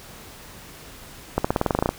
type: accelerating click train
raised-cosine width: 1 ms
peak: -5 dBFS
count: 12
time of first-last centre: 1.38-1.891 s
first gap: 65 ms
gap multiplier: 0.93
effects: pink hiss -43 dBFS RMS until 1.98 s